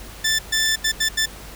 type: tone bursts at uneven times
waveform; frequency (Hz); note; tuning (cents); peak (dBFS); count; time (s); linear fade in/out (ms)
15% pulse; 1765; A6; +5; -11; 5; 0.24-0.39 / 0.52-0.76 / 0.84-0.92 / 1-1.09 / 1.17-1.26; 10
effects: added 50 Hz sine -40 dBFS peak until 1.55 s + pink hiss -40 dBFS RMS until 1.55 s